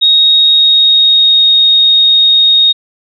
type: tone with pitch glide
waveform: sine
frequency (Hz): 3754 to 3728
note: A#7 to A#7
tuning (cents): +11 to -1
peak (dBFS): -4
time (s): 0.01-2.73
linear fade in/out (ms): 20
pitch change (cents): -12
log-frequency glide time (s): 0.36-1.46
effects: none